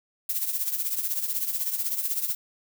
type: noise with tremolo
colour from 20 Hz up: violet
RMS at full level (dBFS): -25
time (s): 0.29-2.35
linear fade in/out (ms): 5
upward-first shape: triangle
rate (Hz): 16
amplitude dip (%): 75
effects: none